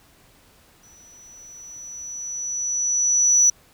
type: tone with exponential growth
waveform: sine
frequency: 5920 Hz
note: F#8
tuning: in tune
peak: -10 dBFS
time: 0.83-3.5 s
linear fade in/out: 5 ms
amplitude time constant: 580 ms
effects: tanh soft clip ceiling -9 dBFS + pink hiss -55 dBFS RMS until 3.73 s